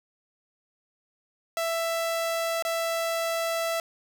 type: tone with dropouts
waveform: sawtooth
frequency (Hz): 663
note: E5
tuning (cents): +10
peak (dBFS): -22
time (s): 1.57-3.8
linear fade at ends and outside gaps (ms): 1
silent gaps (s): 2.624-2.65
effects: 10-bit